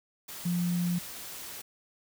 sine tone in noise, 175.2 Hz, F3, 6 cents sharp, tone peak -26 dBFS, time 0.45-0.99 s, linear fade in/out 10 ms, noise white, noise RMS -42 dBFS, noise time 0.28-1.62 s, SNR +13 dB, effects none

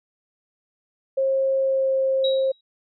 sine tone with pitch glide, 536 to 532.3 Hz, C5 to C5, +42 to +30 cents, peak -18 dBFS, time 1.17-2.52 s, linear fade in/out 10 ms, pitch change -12 cents, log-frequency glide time 1.59-1.93 s
sine tone with exponential decay, 3842 Hz, B7, 48 cents flat, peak -22 dBFS, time 2.24-2.61 s, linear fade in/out 5 ms, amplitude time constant 79 ms
effects none

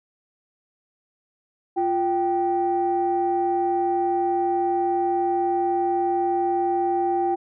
sine tone pair together, 349.2 / 781 Hz, F4 / G5, 0 / -7 cents, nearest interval octave + major second, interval 1393 cents, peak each -22 / -21 dBFS, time 1.76-7.36 s, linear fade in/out 20 ms, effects tanh soft clip ceiling -13 dBFS

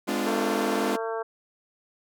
sawtooth chord, G# diminished seventh, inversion none, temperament equal with one note detuned, 207.7 / 252.9 / 293.7 / 349.2 Hz, G#3 / B3 / D4 / F4, 0 / +41 / 0 / 0 cents, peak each -27 dBFS, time 0.07-0.97 s, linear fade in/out 20 ms
harmonic tone, 225.2 Hz, A3, 40 cents sharp, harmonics 2 / 3 / 4 / 5 / 6 / 7, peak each -30 / -34 / -36 / -38 / -40 / -41 dBFS, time 0.26-1.23 s, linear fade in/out 10 ms
effects none

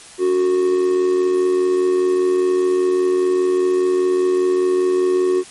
triangle tone with amplitude modulation, 367.7 Hz, F#4, 11 cents flat, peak -9 dBFS, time 0.18-5.44 s, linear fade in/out 50 ms, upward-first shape sine, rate 85 Hz, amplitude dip 55%, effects white hiss -40 dBFS RMS until 5.5 s + MP3 48 kbps

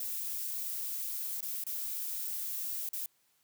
violet noise with dropouts, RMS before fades -37 dBFS, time 0-3.06 s, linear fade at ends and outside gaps 2 ms, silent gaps 1.407-1.427 / 1.639-1.666 / 2.89-2.932 s, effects white hiss -72 dBFS RMS until 3.43 s + high-pass 60 Hz 12 dB/octave

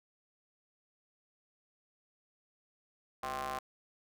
sawtooth ring-modulated tone, 136.3 Hz, C#3, 29 cents flat, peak -29 dBFS, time 3.23-3.59 s, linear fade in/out 5 ms, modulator 914 Hz, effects none

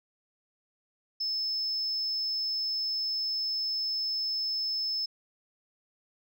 sine tone, 5240 Hz, E8, 11 cents flat, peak -27 dBFS, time 1.2-5.06 s, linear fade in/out 10 ms, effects tanh soft clip ceiling -25 dBFS

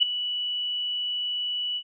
sine tone with ADSR envelope, 2953 Hz, F#7, 4 cents flat, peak -13 dBFS, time 0-1.83 s, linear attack 26 ms, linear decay 7 ms, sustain -13 dB, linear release 66 ms, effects none

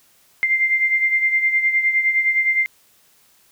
sine beating tone pair, 2093 / 2102.7 Hz, C7 / C7, 0 / +8 cents, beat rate 9.7 Hz, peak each -16 / -23 dBFS, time 0.43-2.66 s, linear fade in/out 0 ms, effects white hiss -56 dBFS RMS until 3.51 s

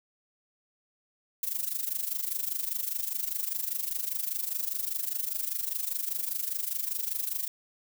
violet noise with amplitude modulation, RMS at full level -29 dBFS, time 1.43-7.48 s, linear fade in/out 2 ms, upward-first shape sine, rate 25 Hz, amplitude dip 80%, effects none

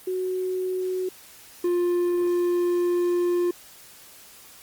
sine / triangle tone pair in turn, 370 / 351.9 Hz, F#4 / F4, 0 / +13 cents, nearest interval minor second, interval 87 cents, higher first, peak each -24 / -18 dBFS, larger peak second, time 0.07-1.09 / 1.64-3.51 s, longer second, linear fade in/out 5 ms, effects white hiss -48 dBFS RMS until 4.62 s + Opus 32 kbps

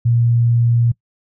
sine tone, 118.1 Hz, A#2, 23 cents sharp, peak -11 dBFS, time 0.05-0.92 s, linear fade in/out 10 ms, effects noise-tail reverb RT60 0.1 s tail -22 dB re dry

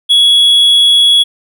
triangle tone, 3358 Hz, G#7, 18 cents sharp, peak -3 dBFS, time 0.09-1.24 s, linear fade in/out 20 ms, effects none

